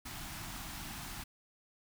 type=band-stop noise; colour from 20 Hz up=pink; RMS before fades=-44 dBFS; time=0.05-1.24 s; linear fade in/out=10 ms; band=340 to 680 Hz; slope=48 dB/octave; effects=none